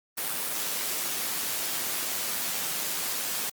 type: noise with amplitude modulation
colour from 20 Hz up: white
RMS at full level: -29 dBFS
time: 0.17-3.5 s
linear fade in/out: 10 ms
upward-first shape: sine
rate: 105 Hz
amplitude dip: 35%
effects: high-pass 150 Hz 12 dB/octave + Opus 32 kbps